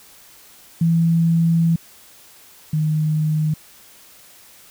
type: tone pair in turn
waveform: sine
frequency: 166.1 / 154.55 Hz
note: E3 / D#3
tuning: +13 / -11 cents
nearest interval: minor second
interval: 124 cents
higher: first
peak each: -13 / -16 dBFS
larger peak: first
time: 0.81-1.76 / 2.73-3.54 s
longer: first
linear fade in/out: 5 ms
effects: white hiss -47 dBFS RMS until 4.7 s